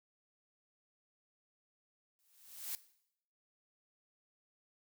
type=noise with exponential growth; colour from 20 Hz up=blue; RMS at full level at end=-38 dBFS; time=2.19-2.75 s; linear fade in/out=0 ms; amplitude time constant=120 ms; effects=noise-tail reverb RT60 0.7 s tail -17 dB re dry